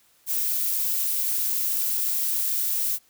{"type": "noise", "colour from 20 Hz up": "violet", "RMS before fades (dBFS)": -25, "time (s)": [0.26, 2.99], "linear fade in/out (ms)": 50, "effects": ["white hiss -61 dBFS RMS until 3.09 s"]}